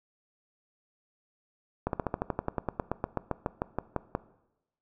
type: slowing click train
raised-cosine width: 1 ms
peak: -14 dBFS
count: 21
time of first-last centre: 1.87-4.151 s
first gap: 62 ms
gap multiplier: 1.06
effects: noise-tail reverb RT60 0.9 s tail -18 dB re dry